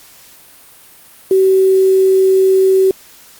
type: tone with quantisation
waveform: sine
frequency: 380.9 Hz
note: G4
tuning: 50 cents flat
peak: -7 dBFS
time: 1.31-2.91 s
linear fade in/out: 2 ms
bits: 5
effects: white hiss -42 dBFS RMS until 3.39 s + Opus 48 kbps